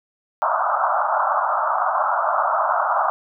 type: band-pass noise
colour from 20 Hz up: white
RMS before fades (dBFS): -20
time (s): 0.42-3.1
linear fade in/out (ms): 0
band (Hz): 600 to 1400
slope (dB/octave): 96
effects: none